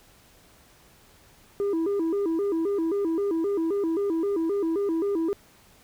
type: tone with vibrato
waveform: sine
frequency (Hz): 363.1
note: F#4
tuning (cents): -33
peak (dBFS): -20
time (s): 1.6-5.33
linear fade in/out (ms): 0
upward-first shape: square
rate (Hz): 3.8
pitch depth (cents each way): 180
effects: tanh soft clip ceiling -22 dBFS + pink hiss -56 dBFS RMS until 5.83 s